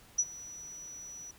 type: tone with ADSR envelope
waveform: sine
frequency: 5890 Hz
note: F#8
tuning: 9 cents flat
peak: -22 dBFS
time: 0.18-1.31 s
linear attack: 12 ms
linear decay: 48 ms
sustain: -21 dB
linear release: 3 ms
effects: pink hiss -58 dBFS RMS until 1.38 s